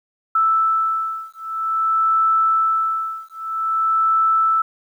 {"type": "beating tone pair", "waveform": "sine", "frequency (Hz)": [1318.5, 1319.01], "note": ["E6", "E6"], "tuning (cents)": [0, 1], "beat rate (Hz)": 0.51, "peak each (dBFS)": -19, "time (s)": [0.35, 4.62], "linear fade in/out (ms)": 5, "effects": ["9-bit"]}